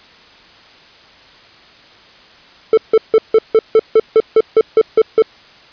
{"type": "tone bursts", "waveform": "triangle", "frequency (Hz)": 442, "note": "A4", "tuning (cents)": 8, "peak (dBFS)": -3, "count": 13, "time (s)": [2.73, 5.222], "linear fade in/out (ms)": 2, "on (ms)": 44, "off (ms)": 160, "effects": ["white hiss -43 dBFS RMS until 5.72 s", "resampled to 11025 Hz"]}